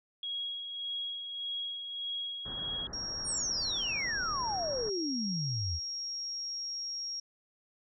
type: tone with tremolo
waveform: sine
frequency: 3306 Hz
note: G#7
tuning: 9 cents flat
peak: -33 dBFS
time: 0.23-2.87 s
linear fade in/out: 2 ms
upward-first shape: sine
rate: 1.7 Hz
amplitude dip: 45%
type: low-pass noise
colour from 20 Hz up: pink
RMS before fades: -46 dBFS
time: 2.45-4.9 s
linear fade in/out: 10 ms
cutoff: 1800 Hz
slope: 96 dB/octave
type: tone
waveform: sine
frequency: 5588 Hz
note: F8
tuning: in tune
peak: -35 dBFS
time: 2.93-7.2 s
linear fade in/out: 5 ms
type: exponential sweep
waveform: sine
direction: down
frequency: 9397 to 73.42 Hz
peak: -32 dBFS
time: 3.24-5.8 s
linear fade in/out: 50 ms
effects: none